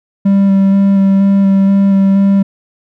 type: tone with vibrato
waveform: triangle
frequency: 196 Hz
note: G3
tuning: in tune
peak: -4 dBFS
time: 0.25-2.43 s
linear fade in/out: 10 ms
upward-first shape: square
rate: 2.1 Hz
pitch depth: 11 cents each way
effects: none